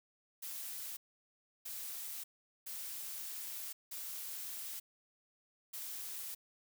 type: noise bursts at uneven times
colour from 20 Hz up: blue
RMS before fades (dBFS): -44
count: 5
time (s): 0.42-0.97 / 1.65-2.24 / 2.66-3.73 / 3.91-4.8 / 5.73-6.35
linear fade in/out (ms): 10
effects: none